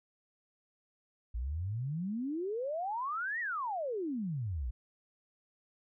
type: exponential two-way sweep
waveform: sine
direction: up then down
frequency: 54.5 to 1964 to 54.5 Hz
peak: -33 dBFS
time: 1.34-4.71 s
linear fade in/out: 10 ms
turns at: 3.4 s
effects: none